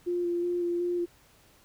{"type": "tone with vibrato", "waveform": "sine", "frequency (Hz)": 349.2, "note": "F4", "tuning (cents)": 0, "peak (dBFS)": -26, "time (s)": [0.06, 1.06], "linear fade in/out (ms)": 20, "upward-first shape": "square", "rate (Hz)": 2.7, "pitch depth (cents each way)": 13, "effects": ["pink hiss -60 dBFS RMS until 1.64 s"]}